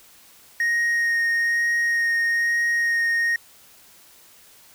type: tone with vibrato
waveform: triangle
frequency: 1864.7 Hz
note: A#6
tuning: in tune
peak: -17 dBFS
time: 0.6-3.36 s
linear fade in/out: 2 ms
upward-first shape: sine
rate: 1.1 Hz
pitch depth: 9 cents each way
effects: white hiss -51 dBFS RMS until 4.74 s